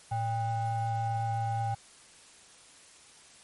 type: ring-modulated tone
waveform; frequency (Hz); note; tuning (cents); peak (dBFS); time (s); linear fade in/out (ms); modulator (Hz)
triangle; 342.2; F4; -35; -23; 0.11-1.75; 10; 454
effects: white hiss -55 dBFS RMS until 3.43 s + MP3 48 kbps